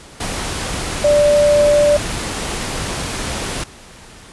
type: tone in noise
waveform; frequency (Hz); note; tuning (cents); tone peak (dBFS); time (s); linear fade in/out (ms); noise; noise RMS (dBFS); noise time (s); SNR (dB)
sine; 587.3; D5; 0; -9; 1.04-1.97; 5; pink; -23; 0.2-3.64; +11
effects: pink hiss -40 dBFS RMS until 4.32 s + resampled to 24000 Hz